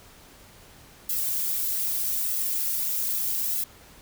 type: noise with flanger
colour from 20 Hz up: violet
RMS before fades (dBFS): -27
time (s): 1.09-3.64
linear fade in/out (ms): 5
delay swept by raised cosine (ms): 1.5 to 3.7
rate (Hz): 0.8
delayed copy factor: +0.75
effects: pink hiss -51 dBFS RMS until 4.01 s